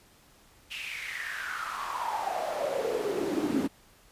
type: noise with high-pass filter sweep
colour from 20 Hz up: brown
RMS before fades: -32 dBFS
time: 0.7-3.68 s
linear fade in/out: 20 ms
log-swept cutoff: 2800 to 250 Hz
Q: 6.7
effects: pink hiss -59 dBFS RMS until 4.11 s + resampled to 32000 Hz